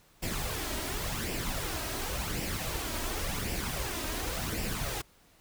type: noise with flanger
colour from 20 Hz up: pink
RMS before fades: -34 dBFS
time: 0.22-5.02 s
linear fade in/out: 10 ms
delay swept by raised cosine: 0.38 to 3.18 ms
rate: 0.91 Hz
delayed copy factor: +0.55
effects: pink hiss -62 dBFS RMS until 5.4 s